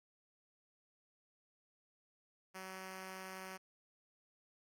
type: tone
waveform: 5% pulse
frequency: 188.5 Hz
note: F#3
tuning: 32 cents sharp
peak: -35 dBFS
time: 2.54-3.58 s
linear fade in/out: 20 ms
effects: AAC 64 kbps